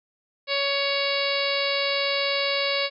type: harmonic tone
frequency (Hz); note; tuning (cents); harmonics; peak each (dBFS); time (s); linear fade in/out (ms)
559; C#5; +14; 1 / 2 / 3 / 4 / 5 / 6 / 7 / 8 / 9; -27 / -33 / -35 / -29 / -31 / -36 / -30 / -31 / -36; 0.47-2.9; 50
effects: none